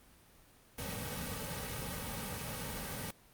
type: noise with comb filter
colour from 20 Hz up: pink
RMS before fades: -40 dBFS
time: 0.78-3.11 s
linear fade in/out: 5 ms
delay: 2.9 ms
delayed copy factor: -1
effects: pink hiss -62 dBFS RMS until 3.33 s + Opus 32 kbps